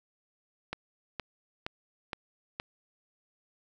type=click train; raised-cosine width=0.3 ms; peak=-18 dBFS; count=5; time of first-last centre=0.73-2.599 s; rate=2.14 Hz; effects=none